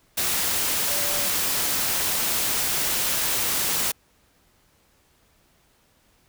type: tone in noise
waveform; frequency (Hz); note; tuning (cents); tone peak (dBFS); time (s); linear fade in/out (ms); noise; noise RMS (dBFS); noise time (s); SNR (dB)
sine; 579; D5; -25; -35; 0.88-1.28; 10; white; -24; 0.17-3.92; -14
effects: pink hiss -62 dBFS RMS until 6.28 s